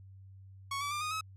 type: tone with pitch steps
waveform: sawtooth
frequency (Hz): 1108.7 / 1149.8 / 1192.4 / 1236.6 / 1282.4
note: C#6 / D6 / D6 / D#6 / E6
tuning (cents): 0 / -37 / +26 / -11 / -48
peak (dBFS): -30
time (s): 0.71-1.21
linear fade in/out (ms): 5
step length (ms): 100
effects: added 96 Hz sine -50 dBFS peak until 1.36 s + low-pass 11000 Hz 12 dB/octave